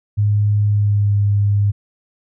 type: tone with pitch glide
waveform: sine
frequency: 103.83 to 101.87 Hz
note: G#2 to G#2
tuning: 0 to -33 cents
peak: -12 dBFS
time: 0.17-1.72 s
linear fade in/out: 20 ms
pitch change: -33 cents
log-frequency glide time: 0.65-1.16 s
effects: none